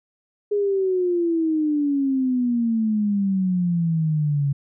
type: exponential sweep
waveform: sine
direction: down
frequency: 416.1 to 138.59 Hz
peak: -18 dBFS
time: 0.51-4.53 s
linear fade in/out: 10 ms
effects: none